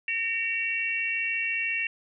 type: tone cluster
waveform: sine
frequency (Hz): 1838 / 2281 / 2727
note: A#6 / C#7 / F7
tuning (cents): -25 / +49 / -42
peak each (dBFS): -33 / -31 / -28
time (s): 0.08-1.87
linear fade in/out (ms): 2
effects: none